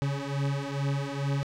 40% pulse beating tone pair, 138.59 / 140.89 Hz, C#3 / C#3, 0 / +28 cents, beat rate 2.3 Hz, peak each -30 dBFS, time 0.02-1.43 s, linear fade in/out 0 ms, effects low-pass 6000 Hz 12 dB/octave + 10-bit

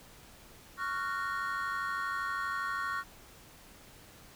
triangle chord, Gb major seventh, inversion second, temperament just, 1110 / 1387.5 / 1480 / 1850 Hz, Db6 / F6 / Gb6 / Bb6, +2 / -12 / 0 / -14 cents, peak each -34 / -36 / -38 / -38 dBFS, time 0.77-3.04 s, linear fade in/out 50 ms, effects pink hiss -55 dBFS RMS until 4.35 s

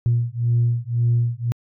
sine beating tone pair, 117.7 / 119.6 Hz, A#2 / A#2, +17 / +45 cents, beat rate 1.9 Hz, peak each -19 dBFS, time 0.06-1.52 s, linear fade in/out 0 ms, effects tanh soft clip ceiling -11 dBFS

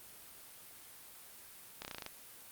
slowing click train, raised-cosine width 0.2 ms, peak -24 dBFS, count 8, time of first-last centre 1.82-2.063 s, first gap 29 ms, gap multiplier 1.06, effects white hiss -54 dBFS RMS until 2.51 s + Opus 32 kbps

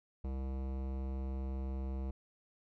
sine tone with hard clipping, 66.1 Hz, C2, 18 cents sharp, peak -38 dBFS, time 0.24-2.11 s, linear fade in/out 5 ms, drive 18 dB, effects none

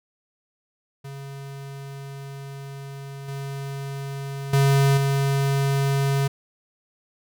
square tone with level steps, 138.2 Hz, C#3, 5 cents flat, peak -35 / -30 / -16 / -20 dBFS, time 1.04-6.28 s, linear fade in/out 10 ms, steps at 3.28 / 4.53 / 4.97 s, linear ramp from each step 5 ms, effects none

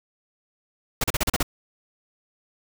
pink noise bursts, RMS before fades -22 dBFS, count 7, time 1.01-1.429 s, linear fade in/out 5 ms, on 29 ms, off 36 ms, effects none

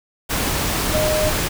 sine tone in noise, 616 Hz, D#5, 17 cents flat, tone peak -18 dBFS, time 0.93-1.31 s, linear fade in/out 20 ms, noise pink, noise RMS -21 dBFS, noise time 0.29-1.49 s, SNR 0 dB, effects none

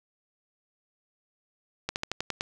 slowing click train, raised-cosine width 0.2 ms, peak -12 dBFS, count 7, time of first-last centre 1.89-2.409 s, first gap 69 ms, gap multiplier 1.09, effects none

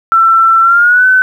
sine tone with pitch glide, 1341 to 1513.9 Hz, E6 to F#6, +29 to +39 cents, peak -4 dBFS, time 0.12-1.22 s, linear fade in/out 0 ms, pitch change +210 cents, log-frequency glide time 0.62-1.06 s, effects 7-bit

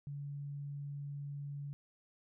sine tone, 142.7 Hz, D3, 49 cents flat, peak -40 dBFS, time 0.07-1.73 s, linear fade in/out 0 ms, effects none

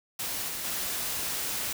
white noise with level steps, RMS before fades -33 / -35 / -32 dBFS, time 0.19-1.73 s, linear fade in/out 5 ms, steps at 0.48 / 0.64 s, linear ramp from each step 10 ms, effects none

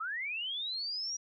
sine linear sweep, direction up, 1234 to 5800 Hz, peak -34 dBFS, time 0-1.17 s, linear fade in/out 10 ms, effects none

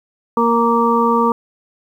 harmonic tone, 233.1 Hz, A#3, in tune, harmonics 1 / 2 / 4 / 5, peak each -17 / -17 / -17 / -17 dBFS, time 0.37-1.32 s, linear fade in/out 2 ms, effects 8-bit

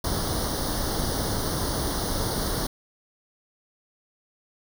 pink noise with comb filter, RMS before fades -27 dBFS, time 0.04-2.67 s, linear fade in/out 5 ms, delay 0.2 ms, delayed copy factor +0.95, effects none

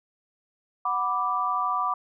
sine chord, B minor, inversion second, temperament equal, 740 / 987.8 / 1174.7 Hz, F#5 / B5 / D6, 0 / 0 / 0 cents, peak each -31 / -29 / -25 dBFS, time 0.85-1.94 s, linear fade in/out 5 ms, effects none

